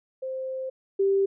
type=tone pair in turn; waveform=sine; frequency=523.3 / 392 Hz; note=C5 / G4; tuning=0 / 0 cents; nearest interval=perfect fourth; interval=500 cents; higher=first; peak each=-29 / -19 dBFS; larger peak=second; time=0.22-0.7 / 0.99-1.26 s; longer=first; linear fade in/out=10 ms; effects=none